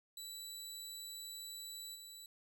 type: tone with level steps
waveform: 20% pulse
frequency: 3951 Hz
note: B7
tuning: in tune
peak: -40 / -45 dBFS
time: 0.17-2.26 s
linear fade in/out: 2 ms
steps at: 1.94 s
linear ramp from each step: 20 ms
effects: none